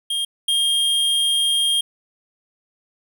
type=tone pair in turn; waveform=square; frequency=3223 / 3223 Hz; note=G7 / G7; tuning=+47 / +47 cents; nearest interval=unison; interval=0 cents; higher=neither; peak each=-21 / -17 dBFS; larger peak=second; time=0.1-0.25 / 0.48-1.81 s; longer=second; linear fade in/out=5 ms; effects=none